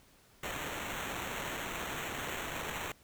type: noise with sample-and-hold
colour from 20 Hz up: white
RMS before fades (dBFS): -39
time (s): 0.43-2.92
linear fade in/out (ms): 5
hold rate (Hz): 4900
effects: pink hiss -63 dBFS RMS until 3.03 s

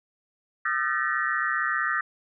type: tone cluster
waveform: sine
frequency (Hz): 1221 / 1348 / 1527 / 1758 / 1893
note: D#6 / E6 / G6 / A6 / A#6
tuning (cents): -33 / +38 / -46 / -2 / +26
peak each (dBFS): -30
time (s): 0.65-2.01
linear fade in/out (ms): 5
effects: none

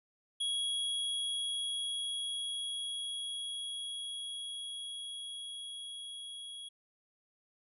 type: tone with level ramp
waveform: square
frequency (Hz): 3322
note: G#7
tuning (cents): 0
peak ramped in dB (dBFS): -32 to -44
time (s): 0.4-6.69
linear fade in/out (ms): 10
effects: resampled to 32000 Hz

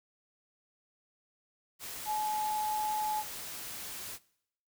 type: tone in noise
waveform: sine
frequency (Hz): 853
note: G#5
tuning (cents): +46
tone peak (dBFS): -30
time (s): 2.05-3.24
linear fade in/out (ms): 50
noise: white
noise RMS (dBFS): -42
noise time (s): 1.79-4.19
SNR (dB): +9
effects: noise-tail reverb RT60 0.7 s tail -21 dB re dry

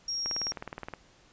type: tone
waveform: sine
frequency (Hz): 5588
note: F8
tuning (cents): 0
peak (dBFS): -30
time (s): 0.08-0.52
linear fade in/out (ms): 5
type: click train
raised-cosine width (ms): 0.5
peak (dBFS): -22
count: 14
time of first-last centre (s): 0.26-0.937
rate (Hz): 19.2
effects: pink hiss -60 dBFS RMS until 1.32 s + resampled to 16000 Hz

